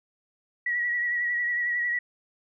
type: tone with vibrato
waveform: sine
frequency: 1927 Hz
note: B6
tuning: 43 cents flat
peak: -24 dBFS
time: 0.66-1.99 s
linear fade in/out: 5 ms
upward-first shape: sine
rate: 11 Hz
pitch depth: 32 cents each way
effects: none